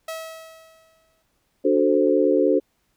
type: tone with exponential decay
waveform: sawtooth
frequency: 646 Hz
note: E5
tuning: 35 cents flat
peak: -24 dBFS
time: 0.08-1.23 s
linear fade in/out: 5 ms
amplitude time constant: 250 ms
type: chord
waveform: sine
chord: D dominant seventh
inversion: none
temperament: equal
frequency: 293.7 / 370 / 440 / 523.3 Hz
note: D4 / F#4 / A4 / C5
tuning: 0 / 0 / 0 / 0 cents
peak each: -21 dBFS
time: 1.64-2.6 s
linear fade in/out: 20 ms
effects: pink hiss -69 dBFS RMS until 2.96 s